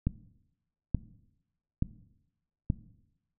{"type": "click train", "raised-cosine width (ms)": 5, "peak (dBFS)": -14, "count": 4, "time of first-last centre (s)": [0.07, 2.702], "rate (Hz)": 1.14, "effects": ["noise-tail reverb RT60 0.9 s tail -17 dB re dry"]}